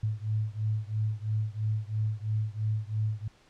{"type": "beating tone pair", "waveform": "sine", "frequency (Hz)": [106.7, 109.7], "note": ["G#2", "A2"], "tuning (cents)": [47, -5], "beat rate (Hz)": 3, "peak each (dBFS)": [-30, -31], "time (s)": [0.03, 3.28], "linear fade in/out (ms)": 5, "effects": ["pink hiss -61 dBFS RMS until 3.49 s", "low-pass 6000 Hz 12 dB/octave"]}